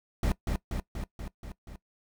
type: noise with echo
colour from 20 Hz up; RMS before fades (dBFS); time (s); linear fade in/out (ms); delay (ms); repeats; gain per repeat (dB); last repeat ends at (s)
brown; -26; 0.23-0.32; 2; 240; 6; -3; 1.76
effects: noise-tail reverb RT60 0.1 s tail -19 dB re dry